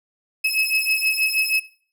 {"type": "beating tone pair", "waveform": "35% pulse", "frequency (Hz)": [2575, 2581.3], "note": ["E7", "E7"], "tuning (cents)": [-41, -37], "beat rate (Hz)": 6.3, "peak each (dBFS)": -20, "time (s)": [0.44, 1.6], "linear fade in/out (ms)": 10, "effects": ["noise-tail reverb RT60 0.5 s tail -20 dB re dry"]}